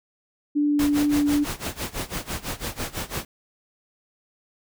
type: tone with vibrato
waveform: sine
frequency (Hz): 292.1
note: D4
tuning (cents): -9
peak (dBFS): -18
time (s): 0.55-1.45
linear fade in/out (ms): 20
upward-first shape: triangle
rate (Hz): 2.4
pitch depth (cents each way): 10
type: noise with tremolo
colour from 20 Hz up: pink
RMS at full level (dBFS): -28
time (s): 0.79-3.25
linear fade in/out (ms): 2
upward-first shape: sine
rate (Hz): 6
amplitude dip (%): 90
effects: none